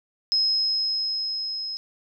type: tone with level ramp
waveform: sine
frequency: 5130 Hz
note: E8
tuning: 48 cents flat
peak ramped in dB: -18 to -29 dBFS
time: 0.32-1.77 s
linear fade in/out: 0 ms
effects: none